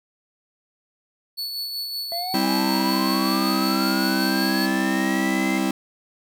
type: tone with tremolo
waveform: 45% pulse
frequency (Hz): 4435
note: C#8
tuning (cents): 0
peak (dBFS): -25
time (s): 1.37-4.67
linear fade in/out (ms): 20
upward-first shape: sine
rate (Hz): 5.3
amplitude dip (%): 35
type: linear sweep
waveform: triangle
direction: up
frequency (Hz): 670 to 2092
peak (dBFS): -26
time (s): 2.12-5.58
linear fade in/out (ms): 0
type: chord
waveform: 45% pulse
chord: C major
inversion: second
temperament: just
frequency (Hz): 196.22 / 261.6 / 327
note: G3 / C4 / E4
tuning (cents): +2 / 0 / -14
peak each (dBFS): -25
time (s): 2.34-5.71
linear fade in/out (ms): 2
effects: none